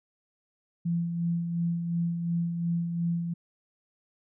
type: tone with tremolo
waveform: sine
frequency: 170 Hz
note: F3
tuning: 46 cents flat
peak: -24 dBFS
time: 0.85-3.34 s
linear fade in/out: 10 ms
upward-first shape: sine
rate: 2.8 Hz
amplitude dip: 45%
effects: none